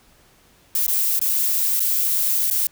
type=noise with dropouts; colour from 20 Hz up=violet; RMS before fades=-20 dBFS; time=0.75-2.67 s; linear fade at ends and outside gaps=1 ms; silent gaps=0.865-0.88 / 1.193-1.214 / 1.796-1.803 / 2.501-2.51 s; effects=pink hiss -55 dBFS RMS until 2.71 s